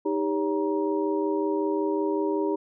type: tone cluster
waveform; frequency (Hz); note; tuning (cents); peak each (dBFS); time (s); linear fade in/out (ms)
sine; 312.5 / 397.9 / 561 / 944; D#4 / G4 / C#5 / A#5; +8 / +26 / +21 / +22; -27 / -26 / -34 / -33; 0.05-2.56; 10
effects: none